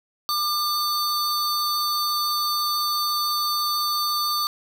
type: tone pair together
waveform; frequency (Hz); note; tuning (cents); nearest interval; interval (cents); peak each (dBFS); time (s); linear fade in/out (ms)
square; 1199 / 4507; D6 / C#8; +36 / +28; octave + major seventh; 2292; -25; 0.29-4.47; 0
effects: none